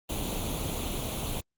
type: noise with comb filter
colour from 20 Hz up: pink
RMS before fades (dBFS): -32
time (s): 0.09-1.41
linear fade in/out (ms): 10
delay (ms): 0.29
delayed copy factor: +0.7
effects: Opus 32 kbps